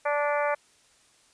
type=harmonic tone; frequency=291.8 Hz; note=D4; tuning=11 cents flat; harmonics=2 / 3 / 4 / 5 / 6 / 7 / 8; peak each=-26 / -30 / -32 / -34 / -36 / -37 / -38 dBFS; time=0.05-0.55 s; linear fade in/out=10 ms; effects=white hiss -61 dBFS RMS until 1.33 s + resampled to 22050 Hz